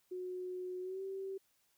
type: tone with pitch glide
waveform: sine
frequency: 365.3 to 386.1 Hz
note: F#4 to G4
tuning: -22 to -26 cents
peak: -39 dBFS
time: 0.11-1.38 s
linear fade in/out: 10 ms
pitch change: +96 cents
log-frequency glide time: 0.81-1.02 s
effects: white hiss -75 dBFS RMS until 1.77 s